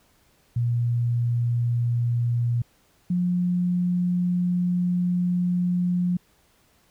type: tone pair in turn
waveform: sine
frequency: 119.3 / 178.13 Hz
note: A#2 / F3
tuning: +41 / +35 cents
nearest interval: perfect fifth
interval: 694 cents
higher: second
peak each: -20 dBFS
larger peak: neither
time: 0.56-2.62 / 3.1-6.17 s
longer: second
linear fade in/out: 5 ms
effects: pink hiss -62 dBFS RMS until 6.9 s

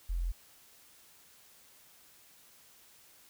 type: tone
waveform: sine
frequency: 43.04 Hz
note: F1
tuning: 25 cents flat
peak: -30 dBFS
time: 0.09-0.32 s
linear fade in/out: 10 ms
effects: white hiss -60 dBFS RMS until 3.29 s

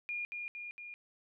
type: tone with echo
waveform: sine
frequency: 2422 Hz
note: D#7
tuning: 47 cents flat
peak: -35 dBFS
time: 0.09-0.25 s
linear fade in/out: 0 ms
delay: 230 ms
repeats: 3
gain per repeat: -3 dB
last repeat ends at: 0.94 s
effects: none

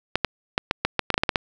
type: clicks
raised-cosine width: 0.3 ms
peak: -3 dBFS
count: 12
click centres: 0.156 / 0.247 / 0.579 / 0.711 / 0.85 / 0.993 / 1.103 / 1.142 / 1.179 / 1.235 / 1.292 / 1.358 s
effects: none

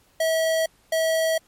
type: tone pair in turn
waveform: square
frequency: 646 / 646 Hz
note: E5 / E5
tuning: -35 / -35 cents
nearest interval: unison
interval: 0 cents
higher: neither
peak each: -20 dBFS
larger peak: neither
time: 0.2-0.66 / 0.92-1.38 s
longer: neither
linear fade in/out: 5 ms
effects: pink hiss -60 dBFS RMS until 1.47 s + MP3 64 kbps

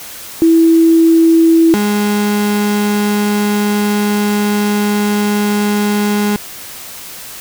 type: tone pair in turn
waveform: sine / 35% pulse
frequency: 328.6 / 207 Hz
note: E4 / G#3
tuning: -5 / -5 cents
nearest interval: minor sixth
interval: 800 cents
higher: first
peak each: -5 / -10 dBFS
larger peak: first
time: 0.42-1.74 / 1.74-6.36 s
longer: second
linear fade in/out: 0 ms
effects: white hiss -30 dBFS RMS until 7.4 s

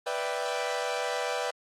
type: chord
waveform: sawtooth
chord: E minor seventh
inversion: second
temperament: equal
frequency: 493.9 / 587.3 / 659.3 / 784 Hz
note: B4 / D5 / E5 / G5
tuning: 0 / 0 / 0 / 0 cents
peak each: -29 / -31 / -32 / -31 dBFS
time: 0.06-1.51 s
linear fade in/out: 10 ms
effects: low-pass 8000 Hz 12 dB/octave + Opus 32 kbps

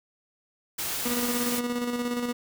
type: noise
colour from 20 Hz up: white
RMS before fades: -31 dBFS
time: 0.78-1.6 s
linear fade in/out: 10 ms
type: tone with tremolo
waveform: 30% pulse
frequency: 242.4 Hz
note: B3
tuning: 32 cents flat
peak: -23 dBFS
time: 1.05-2.33 s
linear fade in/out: 10 ms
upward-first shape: square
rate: 17 Hz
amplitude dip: 40%
effects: none

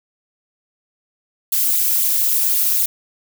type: noise with flanger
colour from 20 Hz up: violet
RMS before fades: -17 dBFS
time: 1.52-2.86 s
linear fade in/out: 5 ms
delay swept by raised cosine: 0.26 to 3.66 ms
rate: 3.9 Hz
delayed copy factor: +0.95
effects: none

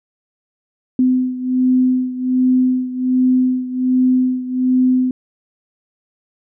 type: beating tone pair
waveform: sine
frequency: 254.5 / 255.8 Hz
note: C4 / C4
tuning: -48 / -39 cents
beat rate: 1.3 Hz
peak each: -14 / -18 dBFS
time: 0.99-5.11 s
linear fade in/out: 2 ms
effects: none

